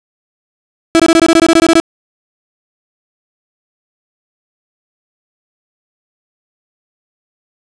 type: tone bursts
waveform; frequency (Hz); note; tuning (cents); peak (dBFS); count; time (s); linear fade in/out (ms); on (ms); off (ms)
35% pulse; 329.6; E4; 0; -3; 13; 0.95-1.8; 0; 46; 21
effects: resampled to 22050 Hz + 7-bit